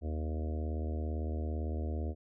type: harmonic tone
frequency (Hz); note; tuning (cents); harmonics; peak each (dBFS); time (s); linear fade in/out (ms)
77.78; D#2; 0; 1 / 3 / 4 / 5 / 6 / 7 / 8 / 9; -33 / -43 / -45 / -47 / -49 / -50 / -51 / -52; 0.01-2.15; 50
effects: none